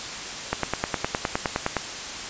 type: click train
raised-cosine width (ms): 0.5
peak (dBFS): -7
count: 13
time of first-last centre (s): 0.53-1.767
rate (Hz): 9.7
effects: white hiss -33 dBFS RMS until 2.29 s + resampled to 16000 Hz